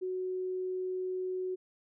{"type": "tone", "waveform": "sine", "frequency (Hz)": 370, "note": "F#4", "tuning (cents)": 0, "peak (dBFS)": -32, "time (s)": [0.01, 1.56], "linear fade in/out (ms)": 20, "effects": []}